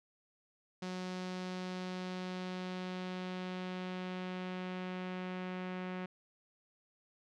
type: tone with low-pass filter sweep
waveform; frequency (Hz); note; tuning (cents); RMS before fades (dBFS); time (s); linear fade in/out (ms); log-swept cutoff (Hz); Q
sawtooth; 183.4; F#3; -15; -41; 0.82-6.06; 5; 5300 to 2400; 1.4
effects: none